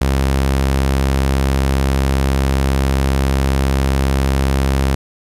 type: tone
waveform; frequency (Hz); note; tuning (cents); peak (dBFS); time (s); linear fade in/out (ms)
sawtooth; 67.4; C#2; -48; -9; 0.01-4.95; 5
effects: resampled to 32000 Hz + 8-bit